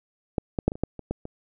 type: clicks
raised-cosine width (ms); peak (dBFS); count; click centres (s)
2; -10 / -12 / -6 / -20 / -25 / -10 / -23 / -14 / -22; 9; 0.382 / 0.588 / 0.68 / 0.719 / 0.755 / 0.836 / 0.993 / 1.11 / 1.254
effects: none